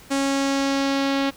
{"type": "tone with low-pass filter sweep", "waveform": "sawtooth", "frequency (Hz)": 274.8, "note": "C#4", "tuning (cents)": -15, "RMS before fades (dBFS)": -22, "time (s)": [0.1, 1.31], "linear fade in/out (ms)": 20, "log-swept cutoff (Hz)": [8300, 3800], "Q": 1.5, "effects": ["pink hiss -47 dBFS RMS until 1.36 s"]}